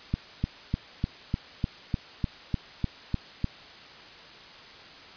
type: click train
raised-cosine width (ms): 5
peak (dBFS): -13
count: 12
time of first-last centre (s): 0.14-3.443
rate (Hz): 3.33
effects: white hiss -47 dBFS RMS until 5.16 s + resampled to 11025 Hz